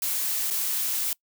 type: noise with dropouts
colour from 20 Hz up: blue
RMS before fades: -27 dBFS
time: 0.02-1.13 s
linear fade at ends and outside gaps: 2 ms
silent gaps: 0.503-0.507 s
effects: noise-tail reverb RT60 0.1 s tail -24 dB re dry